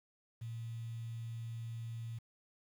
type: tone with quantisation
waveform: sine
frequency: 115 Hz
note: A#2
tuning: 23 cents flat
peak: -40 dBFS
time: 0.41-2.19 s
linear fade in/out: 10 ms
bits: 10
effects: none